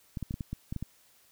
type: clicks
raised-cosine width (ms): 5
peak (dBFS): -22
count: 9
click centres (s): 0.172 / 0.227 / 0.309 / 0.341 / 0.408 / 0.53 / 0.725 / 0.763 / 0.826
effects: white hiss -63 dBFS RMS until 1.31 s